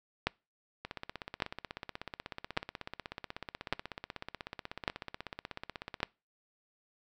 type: two click trains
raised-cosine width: 0.3 ms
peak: -12 / -23 dBFS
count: 6 / 85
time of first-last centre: 0.27-6.03 / 0.85-6.003 s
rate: 0.868 / 16.3 Hz
effects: noise-tail reverb RT60 0.3 s tail -26 dB re dry